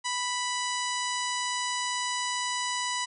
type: harmonic tone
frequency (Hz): 987.8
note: B5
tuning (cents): 0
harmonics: 1 / 2 / 3 / 4 / 5 / 6 / 7 / 8 / 9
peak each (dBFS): -32 / -35 / -37 / -38 / -39 / -40 / -40 / -41 / -42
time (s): 0.04-3.06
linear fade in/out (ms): 20
effects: none